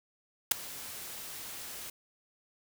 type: noise with ADSR envelope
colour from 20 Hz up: white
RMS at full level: -19 dBFS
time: 0.51-1.9 s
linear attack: 8 ms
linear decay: 4 ms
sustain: -24 dB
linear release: 4 ms
effects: none